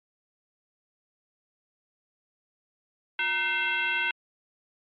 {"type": "tone with frequency modulation", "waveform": "sine", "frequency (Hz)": 2107, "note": "C7", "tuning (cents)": 12, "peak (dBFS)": -24, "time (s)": [3.19, 4.11], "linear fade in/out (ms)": 2, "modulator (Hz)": 584, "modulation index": 1.6, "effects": ["MP3 32 kbps"]}